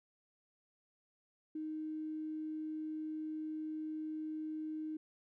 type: tone with tanh clipping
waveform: triangle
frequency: 311.1 Hz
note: D#4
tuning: in tune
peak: -38 dBFS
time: 1.55-4.97 s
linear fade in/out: 5 ms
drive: 3 dB
effects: none